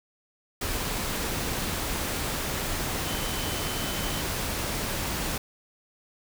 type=tone in noise; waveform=sine; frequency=3051 Hz; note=G7; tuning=48 cents flat; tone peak=-39 dBFS; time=3.06-4.21 s; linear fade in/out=5 ms; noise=pink; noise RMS=-30 dBFS; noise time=0.61-5.38 s; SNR=-12 dB; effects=none